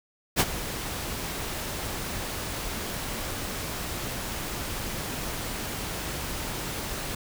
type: noise with ADSR envelope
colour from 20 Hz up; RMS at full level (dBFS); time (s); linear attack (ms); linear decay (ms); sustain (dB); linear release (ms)
pink; -19; 0.36-7.15; 41; 42; -14; 4
effects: none